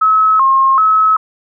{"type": "tone with vibrato", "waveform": "sine", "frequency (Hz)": 1174.7, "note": "D6", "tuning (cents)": 0, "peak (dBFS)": -7, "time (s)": [0.01, 1.17], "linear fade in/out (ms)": 10, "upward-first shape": "square", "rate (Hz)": 1.3, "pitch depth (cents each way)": 160, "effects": []}